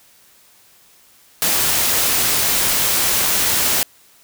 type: noise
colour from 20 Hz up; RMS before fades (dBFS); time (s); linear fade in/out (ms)
white; -17; 1.42-3.83; 0
effects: white hiss -51 dBFS RMS until 4.23 s